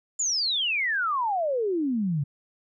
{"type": "exponential sweep", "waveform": "sine", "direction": "down", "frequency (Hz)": [7240, 135], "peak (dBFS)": -23, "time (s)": [0.19, 2.24], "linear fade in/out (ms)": 10, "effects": []}